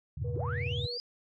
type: chord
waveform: sine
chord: E diminished seventh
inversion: none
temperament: equal with one note detuned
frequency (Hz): 82.41 / 100.17 / 116.54 / 138.59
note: E2 / G2 / Bb2 / Db3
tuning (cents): 0 / +38 / 0 / 0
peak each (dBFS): -36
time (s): 0.17-0.87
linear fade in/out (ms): 10
type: tone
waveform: sine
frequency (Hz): 483.1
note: B4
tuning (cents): -38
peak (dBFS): -38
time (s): 0.24-0.98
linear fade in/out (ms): 10
type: linear sweep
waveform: sine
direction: up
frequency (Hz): 297.1 to 4978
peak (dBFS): -35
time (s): 0.36-1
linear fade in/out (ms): 0
effects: tanh soft clip ceiling -23 dBFS